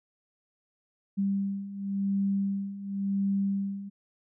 sine beating tone pair, 196.7 / 197.63 Hz, G3 / G3, +6 / +14 cents, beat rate 0.93 Hz, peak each -32 / -28 dBFS, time 1.17-3.9 s, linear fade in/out 20 ms, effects none

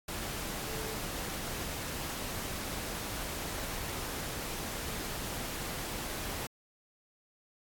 sine tone in noise, 440 Hz, A4, in tune, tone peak -42 dBFS, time 0.67-0.94 s, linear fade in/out 5 ms, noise pink, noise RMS -38 dBFS, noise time 0.08-6.47 s, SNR -7 dB, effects AAC 64 kbps

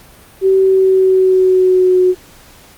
sine tone with pitch glide, 382.9 to 366.5 Hz, G4 to F#4, -41 to -16 cents, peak -7 dBFS, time 0.41-2.15 s, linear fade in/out 50 ms, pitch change -75 cents, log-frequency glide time 0.58-2.01 s, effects pink hiss -42 dBFS RMS until 2.77 s + Opus 48 kbps

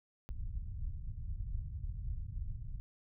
pink low-pass noise, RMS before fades -40 dBFS, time 0.29-2.8 s, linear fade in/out 0 ms, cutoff 110 Hz, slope 24 dB/octave, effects none

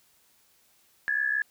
sine tone pair together, 1666 / 1731.9 Hz, G#6 / A6, +5 / -28 cents, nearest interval minor second, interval 67 cents, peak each -27 dBFS, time 1.08-1.42 s, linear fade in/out 0 ms, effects white hiss -64 dBFS RMS until 1.5 s

